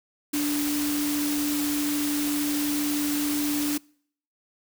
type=tone in noise; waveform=sine; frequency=292.8 Hz; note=D4; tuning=5 cents flat; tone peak=-24 dBFS; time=0.33-3.78 s; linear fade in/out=10 ms; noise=white; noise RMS=-31 dBFS; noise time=0.33-3.78 s; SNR=+4 dB; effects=noise-tail reverb RT60 0.6 s tail -26 dB re dry